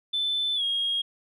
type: tone with pitch glide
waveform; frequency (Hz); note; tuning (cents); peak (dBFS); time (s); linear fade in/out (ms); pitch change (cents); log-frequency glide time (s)
sine; 3521 to 3266; A7 to G#7; 0 to -30; -23; 0.13-1.02; 10; -130; 0.55-0.63
effects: tanh soft clip ceiling -19 dBFS